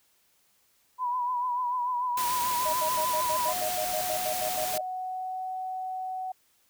sine tone with vibrato, 987.8 Hz, B5, in tune, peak -26 dBFS, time 0.98-3.54 s, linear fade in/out 50 ms, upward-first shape triangle, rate 6.8 Hz, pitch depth 57 cents each way
white noise, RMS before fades -33 dBFS, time 2.17-4.78 s, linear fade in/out 5 ms
sine tone bursts, 622.3 Hz, D#5, in tune, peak -30 dBFS, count 14, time 2.65-4.814 s, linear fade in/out 10 ms, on 84 ms, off 76 ms
sine tone with pitch glide, 726 to 748.1 Hz, F#5 to F#5, -33 to +19 cents, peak -31 dBFS, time 3.48-6.32 s, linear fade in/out 5 ms, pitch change +52 cents, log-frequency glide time 3.71-5.44 s
effects white hiss -67 dBFS RMS until 6.69 s

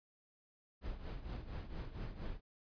brown noise with tremolo, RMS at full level -40 dBFS, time 0.81-2.41 s, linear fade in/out 50 ms, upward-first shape triangle, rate 4.3 Hz, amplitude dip 80%, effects resampled to 11025 Hz

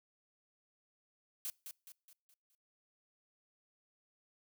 blue noise with echo, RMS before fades -40 dBFS, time 1.45-1.5 s, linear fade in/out 0 ms, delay 210 ms, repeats 5, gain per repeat -7 dB, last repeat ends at 2.55 s, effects noise-tail reverb RT60 0.4 s tail -26 dB re dry

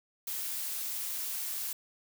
blue noise, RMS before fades -36 dBFS, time 0.27-1.73 s, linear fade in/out 5 ms, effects none

